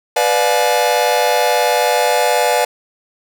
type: chord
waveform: 45% pulse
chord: B diminished seventh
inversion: none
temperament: just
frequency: 493.9 / 592.7 / 711.2 / 853.4 Hz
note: B4 / D5 / F5 / Ab5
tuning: 0 / +16 / +31 / +47 cents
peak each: -18 dBFS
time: 0.16-2.65 s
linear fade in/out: 5 ms
effects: none